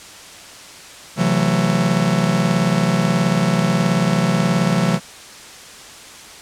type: chord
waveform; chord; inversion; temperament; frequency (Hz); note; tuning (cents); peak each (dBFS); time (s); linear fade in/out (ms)
45% pulse; F# half-diminished seventh; second; just; 133.2 / 166.5 / 185 / 222; C3 / E3 / F#3 / A3; +31 / +18 / 0 / +16; -23 / -19 / -19 / -23; 1.16-5; 50
effects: white hiss -38 dBFS RMS until 6.41 s + low-pass 8000 Hz 12 dB/octave